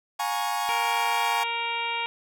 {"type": "chord", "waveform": "40% pulse", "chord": "Bb minor seventh", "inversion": "second", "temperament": "equal with one note detuned", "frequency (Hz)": [716.4, 830.6, 932.3, 1108.7], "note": ["F5", "Ab5", "Bb5", "Db6"], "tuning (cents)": [44, 0, 0, 0], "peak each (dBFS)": [-32, -28, -32, -31], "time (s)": [0.19, 1.44], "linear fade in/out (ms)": 10}
{"type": "harmonic tone", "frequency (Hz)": 466.2, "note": "A#4", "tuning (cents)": 0, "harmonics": [1, 2, 3, 4, 5, 6, 7, 8], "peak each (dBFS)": [-41, -30, -39, -42, -31, -34, -38, -40], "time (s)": [0.69, 2.06], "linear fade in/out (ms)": 0}
{"effects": []}